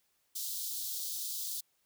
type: high-pass noise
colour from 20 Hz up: white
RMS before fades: -38 dBFS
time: 0.35-1.61 s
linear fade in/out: 10 ms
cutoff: 3500 Hz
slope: 48 dB/octave
effects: white hiss -75 dBFS RMS until 1.85 s